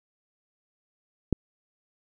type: click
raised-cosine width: 3 ms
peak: -9 dBFS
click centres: 1.327 s
effects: none